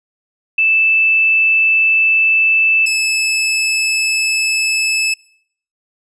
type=tone pair in turn; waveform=sine / sawtooth; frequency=2637 / 2610 Hz; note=E7 / E7; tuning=0 / -18 cents; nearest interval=unison; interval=18 cents; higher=first; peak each=-10 dBFS; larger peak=neither; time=0.58-2.86 / 2.86-5.14 s; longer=neither; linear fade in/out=5 ms; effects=noise-tail reverb RT60 0.6 s tail -22 dB re dry + resampled to 22050 Hz